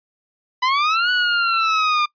sawtooth linear two-way sweep, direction up then down, 989 to 1483 to 1197 Hz, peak -12 dBFS, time 0.62-2.06 s, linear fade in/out 10 ms, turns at 1.11 s, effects noise-tail reverb RT60 0.1 s tail -23 dB re dry + resampled to 11025 Hz

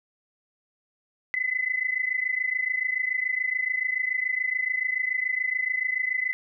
sine tone pair together, 2008 / 2035 Hz, B6 / C7, +28 / -49 cents, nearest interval unison, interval 23 cents, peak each -27 dBFS, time 1.34-6.33 s, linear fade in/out 0 ms, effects none

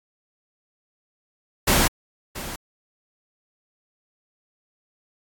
pink noise with echo, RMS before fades -18 dBFS, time 1.67-1.88 s, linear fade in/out 10 ms, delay 680 ms, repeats 1, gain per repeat -15 dB, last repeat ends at 2.56 s, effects AAC 64 kbps

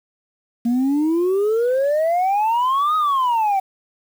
sine exponential two-way sweep, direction up then down, 231.3 to 1269 to 757 Hz, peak -13 dBFS, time 0.65-3.6 s, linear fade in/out 10 ms, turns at 2.96 s, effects tanh soft clip ceiling -14 dBFS + 7-bit

